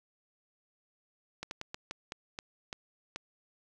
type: slowing click train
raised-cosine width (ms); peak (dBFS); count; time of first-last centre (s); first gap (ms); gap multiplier
0.2; -21; 9; 1.43-3.16; 81; 1.27
effects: none